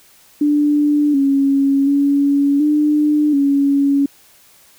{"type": "tone with pitch steps", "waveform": "sine", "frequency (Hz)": [294.3, 275.8, 282.3, 299.1, 280.1], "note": ["D4", "C#4", "C#4", "D4", "C#4"], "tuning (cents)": [4, -9, 32, 32, 18], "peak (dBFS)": -11, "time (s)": [0.41, 4.06], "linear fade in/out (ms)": 5, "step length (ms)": 730, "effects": ["white hiss -49 dBFS RMS until 4.78 s"]}